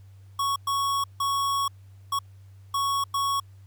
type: tone bursts at uneven times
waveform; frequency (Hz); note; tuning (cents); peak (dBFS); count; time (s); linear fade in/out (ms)
square; 1110; C#6; +2; -24; 6; 0.39-0.56 / 0.67-1.04 / 1.2-1.68 / 2.12-2.19 / 2.74-3.04 / 3.14-3.4; 5
effects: added 97 Hz sine -46 dBFS peak until 3.66 s + pink hiss -66 dBFS RMS until 3.66 s